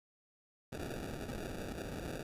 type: noise with sample-and-hold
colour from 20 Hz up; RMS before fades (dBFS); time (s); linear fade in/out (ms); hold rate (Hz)
white; -42; 0.72-2.23; 5; 1050
effects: resampled to 32000 Hz